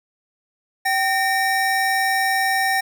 square tone pair together, 770 / 1830.1 Hz, G5 / A#6, -31 / -32 cents, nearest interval octave + minor third, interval 1499 cents, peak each -21 dBFS, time 0.85-2.81 s, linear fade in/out 10 ms, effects none

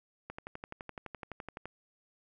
click train, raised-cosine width 0.5 ms, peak -26 dBFS, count 17, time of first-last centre 0.3-1.656 s, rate 11.8 Hz, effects none

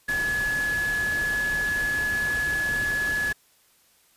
sine tone in noise, 1700 Hz, G#6, 40 cents sharp, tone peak -23 dBFS, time 0.08-3.33 s, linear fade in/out 10 ms, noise pink, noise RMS -35 dBFS, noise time 0.08-3.33 s, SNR +9 dB, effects white hiss -61 dBFS RMS until 4.16 s + resampled to 32000 Hz

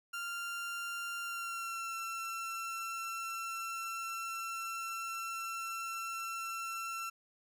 30% pulse tone with pitch glide, 1390 to 1348.1 Hz, F6 to E6, -9 to +38 cents, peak -35 dBFS, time 0.13-7.1 s, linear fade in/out 10 ms, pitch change -53 cents, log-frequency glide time 1.22-1.88 s, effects none

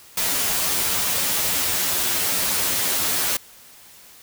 white noise with comb filter, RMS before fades -22 dBFS, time 0.17-3.37 s, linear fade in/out 5 ms, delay 11 ms, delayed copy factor +1, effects white hiss -47 dBFS RMS until 4.22 s

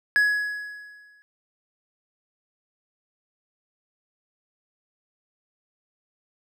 triangle tone with exponential decay, 1679 Hz, G#6, 18 cents sharp, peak -13 dBFS, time 0.16-1.22 s, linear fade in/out 0 ms, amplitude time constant 230 ms, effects none

